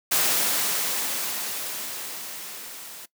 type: noise with level ramp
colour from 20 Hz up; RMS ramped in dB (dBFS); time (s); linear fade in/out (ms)
white; -21 to -41; 0.11-3.06; 10
effects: noise-tail reverb RT60 0.1 s tail -20 dB re dry + high-pass 200 Hz 12 dB/octave